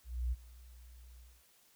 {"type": "tone with ADSR envelope", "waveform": "sine", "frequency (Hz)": 60.8, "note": "B1", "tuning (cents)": -26, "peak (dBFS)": -29, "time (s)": [0.04, 1.44], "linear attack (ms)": 280, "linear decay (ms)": 32, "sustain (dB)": -23, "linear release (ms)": 240, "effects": ["tanh soft clip ceiling -27 dBFS", "white hiss -67 dBFS RMS until 1.75 s"]}